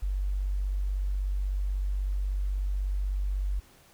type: tone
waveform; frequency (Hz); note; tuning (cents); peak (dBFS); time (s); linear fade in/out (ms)
sine; 48.14; G1; -31; -26; 0.02-3.6; 10
effects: pink hiss -58 dBFS RMS until 3.93 s